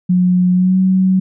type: tone with pitch glide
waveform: sine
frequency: 180.8 to 187.72 Hz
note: F#3 to F#3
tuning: -40 to +25 cents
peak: -9 dBFS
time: 0.09-1.2 s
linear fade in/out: 10 ms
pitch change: +65 cents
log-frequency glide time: 0.53-0.78 s
effects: none